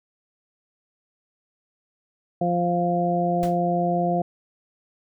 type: harmonic tone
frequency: 174.61 Hz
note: F3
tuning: in tune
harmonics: 1 / 2 / 3 / 4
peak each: -24 / -28 / -28 / -23 dBFS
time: 2.41-4.22 s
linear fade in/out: 5 ms
type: noise with exponential decay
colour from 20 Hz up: pink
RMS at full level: -33 dBFS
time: 3.43-3.6 s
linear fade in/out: 0 ms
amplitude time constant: 35 ms
effects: none